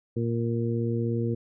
harmonic tone, 116.54 Hz, A#2, in tune, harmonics 1 / 2 / 3 / 4, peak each -27 / -30 / -32 / -33 dBFS, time 0.16-1.35 s, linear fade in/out 10 ms, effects none

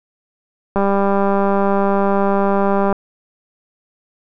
click train, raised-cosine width 1 ms, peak -4 dBFS, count 430, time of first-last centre 0.76-2.927 s, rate 198 Hz, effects none

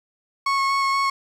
35% pulse tone with vibrato, 1097 Hz, C#6, 18 cents flat, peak -17 dBFS, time 0.46-1.1 s, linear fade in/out 5 ms, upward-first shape square, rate 4.2 Hz, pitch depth 8 cents each way, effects low-pass 6000 Hz 12 dB/octave + 8-bit

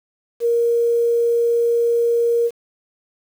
sine tone with quantisation, 469.5 Hz, A#4, 12 cents sharp, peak -14 dBFS, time 0.4-2.51 s, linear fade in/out 50 ms, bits 7, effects none

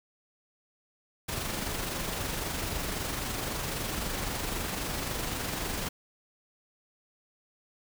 pink noise with amplitude modulation, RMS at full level -32 dBFS, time 1.28-5.89 s, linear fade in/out 10 ms, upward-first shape sine, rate 23.8 Hz, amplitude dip 35%, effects none

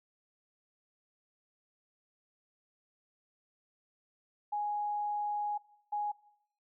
sine tone bursts at uneven times, 830.6 Hz, G#5, in tune, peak -31 dBFS, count 2, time 4.52-5.58 / 5.92-6.12 s, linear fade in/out 10 ms, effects noise-tail reverb RT60 0.8 s tail -22 dB re dry

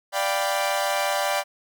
sawtooth chord, G dominant seventh, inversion second, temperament equal, 587.3 / 698.5 / 784 / 987.8 Hz, D5 / F5 / G5 / B5, 0 / 0 / 0 / 0 cents, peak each -22 / -26 / -23 / -27 dBFS, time 0.12-1.44 s, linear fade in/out 50 ms, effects none

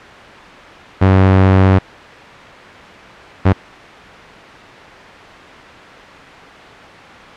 sawtooth tone bursts at uneven times, 95 Hz, F#2, 46 cents sharp, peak -3 dBFS, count 2, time 1.01-1.79 / 3.45-3.53 s, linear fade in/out 10 ms, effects white hiss -34 dBFS RMS until 7.36 s + low-pass 2000 Hz 12 dB/octave

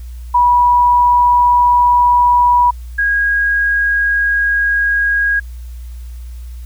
sine tone pair in turn, 975 / 1639.7 Hz, B5 / G#6, -23 / -23 cents, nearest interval major sixth, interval 900 cents, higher second, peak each -7 / -11 dBFS, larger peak first, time 0.34-2.71 / 2.98-5.4 s, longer second, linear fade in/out 10 ms, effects added 60 Hz sine -26 dBFS peak until 6.65 s + white hiss -49 dBFS RMS until 6.65 s

